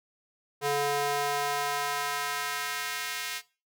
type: tone with high-pass filter sweep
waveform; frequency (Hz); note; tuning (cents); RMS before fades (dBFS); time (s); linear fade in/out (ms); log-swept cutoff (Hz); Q
square; 143.7; D3; -37; -31; 0.61-3.42; 50; 440 to 2300; 1.1
effects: noise-tail reverb RT60 0.3 s tail -17 dB re dry